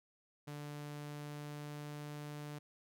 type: tone with pitch glide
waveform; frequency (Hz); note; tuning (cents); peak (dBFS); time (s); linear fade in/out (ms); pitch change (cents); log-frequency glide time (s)
sawtooth; 146.83 to 147.85; D3 to D3; 0 to +12; -40; 0.47-2.59; 10; +12; 0.57-2.14
effects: none